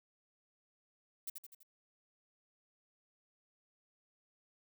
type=noise with echo; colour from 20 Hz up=violet; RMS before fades=-41 dBFS; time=1.27-1.3 s; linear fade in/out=5 ms; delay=83 ms; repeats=4; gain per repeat=-5 dB; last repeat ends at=1.632 s; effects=none